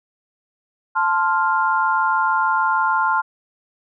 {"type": "chord", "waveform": "sine", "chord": "F major", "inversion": "first", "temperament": "equal", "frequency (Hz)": [880, 1046.5, 1396.9], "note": ["A5", "C6", "F6"], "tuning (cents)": [0, 0, 0], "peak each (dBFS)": -20, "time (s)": [0.95, 3.22], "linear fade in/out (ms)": 20, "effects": []}